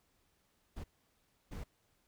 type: noise bursts at uneven times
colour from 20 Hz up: brown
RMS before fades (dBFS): -43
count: 2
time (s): 0.76-0.84 / 1.51-1.64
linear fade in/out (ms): 10
effects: pink hiss -75 dBFS RMS until 2.07 s